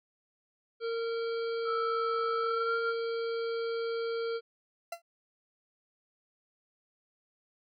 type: harmonic tone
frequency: 459.9 Hz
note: A#4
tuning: 23 cents flat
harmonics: 1 / 3 / 5 / 7 / 9 / 10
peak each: -31 / -41 / -50 / -50 / -53 / -50 dBFS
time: 0.8-4.41 s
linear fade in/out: 50 ms
type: tone with pitch glide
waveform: sine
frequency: 1318.5 to 1385.7 Hz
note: E6 to F6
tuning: 0 to -14 cents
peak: -31 dBFS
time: 1.64-2.94 s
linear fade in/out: 50 ms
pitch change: +86 cents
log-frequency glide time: 2.39-2.75 s
type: tone with exponential decay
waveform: 40% pulse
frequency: 680 Hz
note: F5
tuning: 46 cents flat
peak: -32 dBFS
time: 4.92-5.02 s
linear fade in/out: 5 ms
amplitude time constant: 20 ms
effects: none